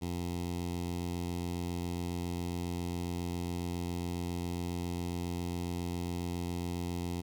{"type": "tone with notch filter", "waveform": "15% pulse", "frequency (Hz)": 87.31, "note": "F2", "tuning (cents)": 0, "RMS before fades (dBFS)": -36, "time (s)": [0.01, 7.22], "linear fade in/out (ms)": 20, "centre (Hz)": 1500, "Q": 1.1, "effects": []}